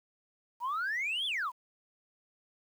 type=exponential two-way sweep; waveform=sine; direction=up then down; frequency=919 to 3520 to 919 Hz; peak=-29 dBFS; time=0.6-1.52 s; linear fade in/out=50 ms; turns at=1.26 s; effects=tanh soft clip ceiling -28 dBFS + 10-bit